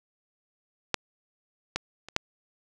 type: clicks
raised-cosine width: 0.2 ms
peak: -6 / -10 / -24 / -6 dBFS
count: 4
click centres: 0.943 / 1.76 / 2.086 / 2.164 s
effects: none